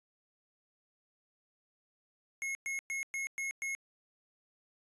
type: tone bursts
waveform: square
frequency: 2169 Hz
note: C#7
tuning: 38 cents flat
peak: -35 dBFS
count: 6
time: 2.42-3.75 s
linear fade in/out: 0 ms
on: 130 ms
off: 110 ms
effects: resampled to 24000 Hz